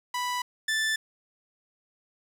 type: tone pair in turn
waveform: sawtooth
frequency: 987.8 / 1760.1 Hz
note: B5 / A6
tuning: 0 / 0 cents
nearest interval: minor seventh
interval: 1000 cents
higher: second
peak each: -24 / -21 dBFS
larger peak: second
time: 0.14-0.42 / 0.68-0.96 s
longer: neither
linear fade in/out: 5 ms
effects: low-pass 10000 Hz 12 dB/octave + 8-bit